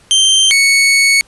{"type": "tone pair in turn", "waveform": "sawtooth", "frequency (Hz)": [3136, 2217], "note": ["G7", "C#7"], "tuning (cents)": [0, 0], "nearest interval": "tritone", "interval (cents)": 600, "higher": "first", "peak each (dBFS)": -4, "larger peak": "neither", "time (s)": [[0.11, 0.51], [0.51, 1.21]], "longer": "second", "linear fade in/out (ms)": 0, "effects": ["pink hiss -47 dBFS RMS until 1.27 s", "resampled to 24000 Hz"]}